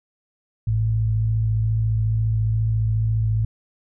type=tone pair together; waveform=sine; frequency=55.57 / 110 Hz; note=A1 / A2; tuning=+18 / 0 cents; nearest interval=octave; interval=1182 cents; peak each=-26 / -18 dBFS; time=0.67-3.45 s; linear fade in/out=5 ms; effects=none